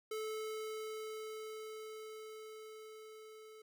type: tone with level ramp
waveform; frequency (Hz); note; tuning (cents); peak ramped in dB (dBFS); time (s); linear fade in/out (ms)
square; 434.9; A4; -20; -39 to -54; 0.11-3.62; 5
effects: none